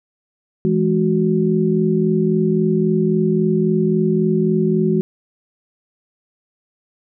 sine tone cluster, 166.6 / 210.3 / 370 Hz, E3 / G#3 / F#4, +19 / +22 / 0 cents, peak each -18 dBFS, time 0.65-5.01 s, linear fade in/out 0 ms, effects none

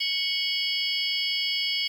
sine tone cluster, 2215 / 2921 / 3275 / 4554 / 5130 Hz, C#7 / F#7 / G#7 / C#8 / E8, -2 / -23 / -25 / +46 / -48 cents, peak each -31 dBFS, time 0-1.88 s, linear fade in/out 10 ms, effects 8-bit

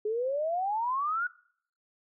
sine exponential sweep, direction up, 415.3 to 1480 Hz, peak -27 dBFS, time 0.05-1.27 s, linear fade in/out 5 ms, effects noise-tail reverb RT60 0.6 s tail -22 dB re dry

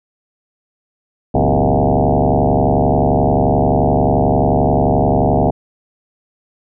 sine tone with frequency modulation, 261.6 Hz, C4, in tune, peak -10 dBFS, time 1.34-5.51 s, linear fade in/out 10 ms, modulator 71.4 Hz, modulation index 7.3, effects none

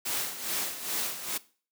white noise with tremolo, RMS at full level -30 dBFS, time 0.05-1.38 s, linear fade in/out 10 ms, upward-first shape sine, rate 2.4 Hz, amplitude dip 70%, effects noise-tail reverb RT60 0.4 s tail -19 dB re dry + high-pass 150 Hz 12 dB/octave

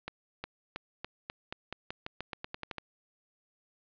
accelerating click train, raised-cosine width 0.3 ms, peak -21 dBFS, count 16, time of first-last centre 0.08-2.783 s, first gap 360 ms, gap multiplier 0.89, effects resampled to 11025 Hz + 10-bit

